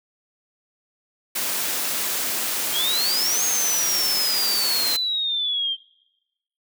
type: noise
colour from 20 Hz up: white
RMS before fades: -25 dBFS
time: 1.35-4.97 s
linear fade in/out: 10 ms
type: exponential two-way sweep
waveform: sine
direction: up then down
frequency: 3136 to 6550 to 3136 Hz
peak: -21 dBFS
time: 2.72-5.77 s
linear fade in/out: 50 ms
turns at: 3.44 s
effects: noise-tail reverb RT60 1.0 s tail -24 dB re dry + high-pass 200 Hz 12 dB/octave